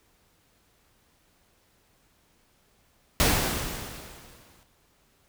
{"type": "noise with exponential decay", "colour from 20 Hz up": "pink", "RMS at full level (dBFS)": -20, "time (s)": [3.2, 4.63], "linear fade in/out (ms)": 0, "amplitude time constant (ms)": 310, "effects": ["pink hiss -65 dBFS RMS until 5.28 s"]}